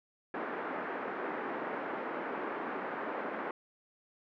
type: band-pass noise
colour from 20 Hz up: pink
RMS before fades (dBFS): -38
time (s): 0.34-3.51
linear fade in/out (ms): 2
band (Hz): 270 to 1800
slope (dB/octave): 24
effects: none